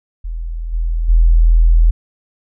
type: tone with level steps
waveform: sine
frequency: 41.2 Hz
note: E1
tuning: in tune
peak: -20 / -14 / -6 dBFS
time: 0.24-1.91 s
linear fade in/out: 10 ms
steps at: 0.72 / 1.08 s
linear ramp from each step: 20 ms
effects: none